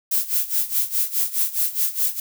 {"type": "noise with tremolo", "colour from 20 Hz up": "violet", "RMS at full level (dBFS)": -19, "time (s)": [0.11, 2.2], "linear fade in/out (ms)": 5, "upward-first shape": "sine", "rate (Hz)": 4.8, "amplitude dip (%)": 85, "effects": []}